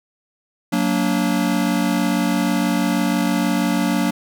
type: chord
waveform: square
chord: Gb augmented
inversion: none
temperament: just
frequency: 185 / 231.2 / 289.1 Hz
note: Gb3 / Bb3 / D4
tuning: 0 / -14 / -27 cents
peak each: -22 dBFS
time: 0.72-4.11 s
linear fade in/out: 10 ms
effects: none